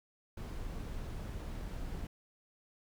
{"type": "noise", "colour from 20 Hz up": "brown", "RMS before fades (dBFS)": -41, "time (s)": [0.37, 2.07], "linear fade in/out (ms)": 5, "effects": []}